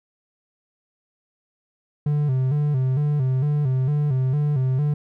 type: tone with vibrato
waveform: triangle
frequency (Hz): 138.59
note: C#3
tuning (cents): 0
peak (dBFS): -16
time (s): 2.06-4.94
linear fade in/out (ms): 5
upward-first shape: square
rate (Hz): 2.2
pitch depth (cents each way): 110
effects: none